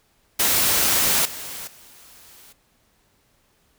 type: noise with level steps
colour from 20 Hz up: white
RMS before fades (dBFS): -19 / -34 / -48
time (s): 0.39-2.53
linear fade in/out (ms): 10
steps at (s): 1.25 / 1.67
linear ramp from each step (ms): 5
effects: pink hiss -63 dBFS RMS until 3.78 s